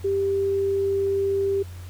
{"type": "tone", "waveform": "sine", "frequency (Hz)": 393.8, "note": "G4", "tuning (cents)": 8, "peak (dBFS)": -20, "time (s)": [0.04, 1.63], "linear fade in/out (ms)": 10, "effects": ["added 89 Hz sine -35 dBFS peak until 1.89 s", "pink hiss -49 dBFS RMS until 1.89 s"]}